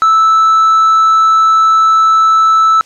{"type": "tone with hard clipping", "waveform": "triangle", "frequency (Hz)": 1314, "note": "E6", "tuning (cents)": -6, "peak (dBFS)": -6, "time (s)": [0.02, 2.81], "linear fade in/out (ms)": 0, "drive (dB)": 5, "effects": ["white hiss -44 dBFS RMS until 2.85 s", "low-pass 7000 Hz 12 dB/octave"]}